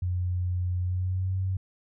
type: tone with pitch glide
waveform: sine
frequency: 90 to 94.37 Hz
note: F#2 to F#2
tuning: -47 to +35 cents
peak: -25 dBFS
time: 0.02-1.57 s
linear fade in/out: 5 ms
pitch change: +82 cents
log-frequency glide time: 0.8-1.37 s
effects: none